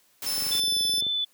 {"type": "noise", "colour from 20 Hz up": "white", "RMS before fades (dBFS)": -34, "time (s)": [0.22, 0.6], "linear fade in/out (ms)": 2}
{"type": "tone", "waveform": "sawtooth", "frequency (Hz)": 5274, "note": "E8", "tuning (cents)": 0, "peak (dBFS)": -24, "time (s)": [0.26, 1.01], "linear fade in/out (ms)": 5}
{"type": "click train", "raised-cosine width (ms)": 2, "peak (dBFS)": -28, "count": 17, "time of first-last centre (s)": [0.38, 1.067], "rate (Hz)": 23.3}
{"type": "tone with vibrato", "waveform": "sine", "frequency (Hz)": 3500, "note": "A7", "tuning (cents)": -10, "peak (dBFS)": -24, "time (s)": [0.51, 1.25], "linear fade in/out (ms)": 10, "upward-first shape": "sine", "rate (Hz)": 2.3, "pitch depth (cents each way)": 13}
{"effects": ["white hiss -63 dBFS RMS until 1.33 s", "high-pass 80 Hz 12 dB/octave"]}